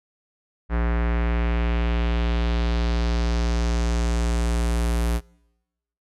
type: tone with low-pass filter sweep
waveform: square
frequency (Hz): 58.27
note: A#1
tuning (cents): 0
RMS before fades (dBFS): -22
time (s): 0.69-5.21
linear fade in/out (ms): 50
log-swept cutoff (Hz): 1700 to 12000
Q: 1.7
effects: noise-tail reverb RT60 1.0 s tail -26 dB re dry